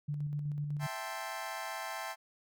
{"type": "tone with tremolo", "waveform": "sine", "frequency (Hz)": 146.7, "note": "D3", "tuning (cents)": -2, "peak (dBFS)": -32, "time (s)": [0.08, 0.87], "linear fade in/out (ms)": 10, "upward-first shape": "square", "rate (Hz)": 8, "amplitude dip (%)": 30}
{"type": "chord", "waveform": "25% pulse", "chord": "A minor seventh", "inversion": "second", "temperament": "equal", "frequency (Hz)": [659.3, 784, 880, 1046.5], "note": ["E5", "G5", "A5", "C6"], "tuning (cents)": [0, 0, 0, 0], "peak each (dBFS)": -40, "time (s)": [0.79, 2.16], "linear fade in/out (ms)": 50}
{"effects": []}